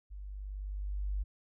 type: tone with level ramp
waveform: sine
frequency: 49.43 Hz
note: G1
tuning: 15 cents sharp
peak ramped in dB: -42 to -30 dBFS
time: 0.1-1.24 s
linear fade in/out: 20 ms
effects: none